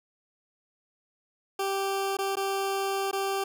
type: tone with dropouts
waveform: 20% pulse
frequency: 391 Hz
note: G4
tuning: 4 cents flat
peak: -22 dBFS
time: 1.59-3.44 s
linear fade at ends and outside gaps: 5 ms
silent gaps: 2.17-2.187 / 2.356-2.368 / 3.113-3.129 s
effects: none